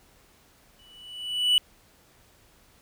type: tone with exponential growth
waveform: triangle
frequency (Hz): 2960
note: F#7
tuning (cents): 0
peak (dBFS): -14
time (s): 0.79-1.58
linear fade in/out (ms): 1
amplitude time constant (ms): 170
effects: pink hiss -59 dBFS RMS until 2.81 s